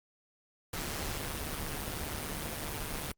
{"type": "noise with amplitude modulation", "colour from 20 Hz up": "pink", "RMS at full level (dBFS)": -34, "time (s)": [0.73, 3.12], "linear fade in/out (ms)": 5, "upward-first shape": "sine", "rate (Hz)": 149, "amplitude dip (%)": 65, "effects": ["Opus 48 kbps"]}